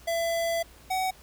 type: tone pair in turn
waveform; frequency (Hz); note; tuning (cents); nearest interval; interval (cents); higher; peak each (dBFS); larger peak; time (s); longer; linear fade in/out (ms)
square; 670 / 752; E5 / F#5; +28 / +28; major second; 200; second; -26; neither; 0.07-0.63 / 0.9-1.11; first; 10
effects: added 60 Hz sine -54 dBFS peak until 1.22 s + pink hiss -54 dBFS RMS until 1.22 s